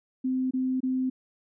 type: tone bursts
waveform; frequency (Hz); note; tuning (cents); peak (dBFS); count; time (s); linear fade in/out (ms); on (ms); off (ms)
sine; 258.4; C4; -21; -24; 3; 0.24-1.1; 10; 270; 25
effects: none